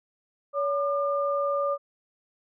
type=tone pair together; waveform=sine; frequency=566.7 / 1202 Hz; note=C#5 / D6; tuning=+38 / +40 cents; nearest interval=octave + minor second; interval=1302 cents; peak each=-25 / -28 dBFS; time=0.53-1.78 s; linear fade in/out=50 ms; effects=none